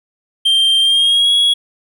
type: tone with pitch glide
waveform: triangle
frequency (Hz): 3165 to 3334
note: G7 to G#7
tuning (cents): +16 to +6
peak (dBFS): -8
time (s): 0.45-1.54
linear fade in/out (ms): 10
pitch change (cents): +90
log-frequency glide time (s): 0.81-1.32
effects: none